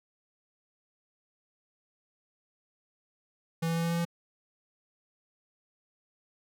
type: tone with pitch steps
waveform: square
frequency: 164.81 / 165.86 / 166.92 / 167.98 / 169.05 / 170.13 Hz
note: E3 / E3 / E3 / E3 / E3 / F3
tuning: 0 / +11 / +22 / +33 / +44 / -45 cents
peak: -28 dBFS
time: 3.62-4.052 s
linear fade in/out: 10 ms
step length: 72 ms
effects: none